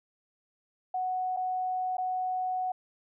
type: tone with dropouts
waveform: sine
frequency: 740 Hz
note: F#5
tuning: in tune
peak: -28 dBFS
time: 0.94-2.72 s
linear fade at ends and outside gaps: 5 ms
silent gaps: 1.365-1.37 / 1.97-1.981 s
effects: none